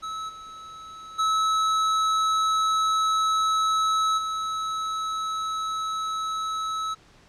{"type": "tone with level steps", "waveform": "square", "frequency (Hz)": 1298, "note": "E6", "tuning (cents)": -27, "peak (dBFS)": [-31, -40, -21, -27], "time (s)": [0.02, 6.95], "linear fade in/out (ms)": 20, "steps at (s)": [0.28, 1.18, 4.17], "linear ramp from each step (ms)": 20, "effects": ["pink hiss -55 dBFS RMS until 7.28 s", "low-pass 6000 Hz 12 dB/octave"]}